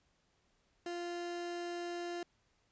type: tone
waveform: 30% pulse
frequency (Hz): 347.7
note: F4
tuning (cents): -8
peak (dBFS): -36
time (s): 0.86-2.23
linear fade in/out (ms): 2
effects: pink hiss -75 dBFS RMS until 2.71 s + resampled to 16000 Hz